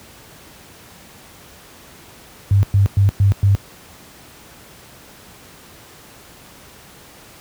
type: tone bursts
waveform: sine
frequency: 99.1 Hz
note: G2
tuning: 19 cents sharp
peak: -9 dBFS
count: 5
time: 2.51-3.55 s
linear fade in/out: 0 ms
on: 120 ms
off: 110 ms
effects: pink hiss -43 dBFS RMS until 7.4 s + high-pass 60 Hz 12 dB/octave